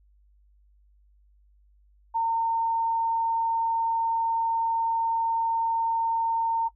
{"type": "tone", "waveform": "sine", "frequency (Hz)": 912, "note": "A#5", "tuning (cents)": -38, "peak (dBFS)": -22, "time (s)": [2.14, 6.69], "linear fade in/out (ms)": 20, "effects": ["noise-tail reverb RT60 0.1 s tail -20 dB re dry", "added 50 Hz sine -57 dBFS peak until 6.75 s"]}